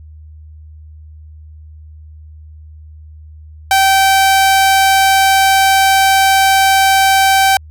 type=tone; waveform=sawtooth; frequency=775 Hz; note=G5; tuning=20 cents flat; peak=-4 dBFS; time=3.71-7.57 s; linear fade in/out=2 ms; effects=added 77 Hz sine -33 dBFS peak until 7.7 s